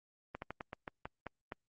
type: slowing click train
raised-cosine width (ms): 0.5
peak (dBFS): -26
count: 9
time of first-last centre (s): 0.35-1.521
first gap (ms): 71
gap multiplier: 1.2
effects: Opus 24 kbps